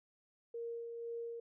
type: tone with tremolo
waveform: sine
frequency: 466.2 Hz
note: A#4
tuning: in tune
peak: -39 dBFS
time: 0.54-1.4 s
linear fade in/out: 5 ms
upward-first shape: sine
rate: 2 Hz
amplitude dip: 35%
effects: none